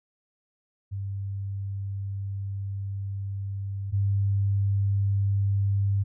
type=tone pair in turn; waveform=sine; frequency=98.6 / 99.4 Hz; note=G2 / G2; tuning=+11 / +25 cents; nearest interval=unison; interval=14 cents; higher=second; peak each=-29 / -21 dBFS; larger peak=second; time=0.91-3.92 / 3.92-6.04 s; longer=first; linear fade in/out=20 ms; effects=none